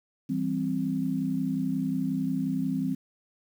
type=chord; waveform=sine; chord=C major; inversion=first; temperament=equal; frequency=164.81 / 196 / 261.6 Hz; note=E3 / G3 / C4; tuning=0 / 0 / 0 cents; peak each=-32 / -31 / -28 dBFS; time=0.29-2.95 s; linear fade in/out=10 ms; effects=9-bit